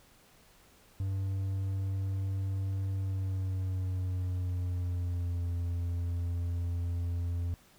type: tone with pitch glide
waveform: triangle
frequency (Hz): 96.5 to 86.47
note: G2 to F2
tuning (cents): -27 to -17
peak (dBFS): -28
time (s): 1-7.54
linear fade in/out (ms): 0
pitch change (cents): -190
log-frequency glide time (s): 2.95-5.46
effects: pink hiss -61 dBFS RMS until 7.78 s